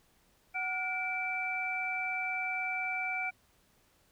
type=tone cluster; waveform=sine; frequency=746 / 1437 / 2327 Hz; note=F#5 / F6 / D7; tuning=+14 / +49 / -17 cents; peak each=-38 / -40 / -33 dBFS; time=0.54-3.31 s; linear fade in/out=20 ms; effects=pink hiss -68 dBFS RMS until 4.11 s